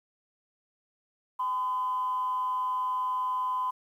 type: tone with amplitude modulation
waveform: sine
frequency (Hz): 1015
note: B5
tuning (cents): +47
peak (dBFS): -24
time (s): 1.39-3.71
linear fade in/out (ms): 10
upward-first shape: sine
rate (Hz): 210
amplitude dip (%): 45
effects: tanh soft clip ceiling -21 dBFS + 10-bit